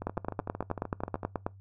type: two click trains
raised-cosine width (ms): 1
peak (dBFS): -16 / -22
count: 14 / 17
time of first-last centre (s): 0.07-1.465 / 0.02-1.232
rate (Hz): 9.32 / 13.2
effects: noise-tail reverb RT60 0.2 s tail -23 dB re dry + added 97 Hz sine -49 dBFS peak until 1.6 s